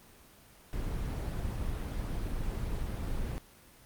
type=noise; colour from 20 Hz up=brown; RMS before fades=-34 dBFS; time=0.73-3.38 s; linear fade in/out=0 ms; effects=pink hiss -57 dBFS RMS until 3.85 s + Opus 24 kbps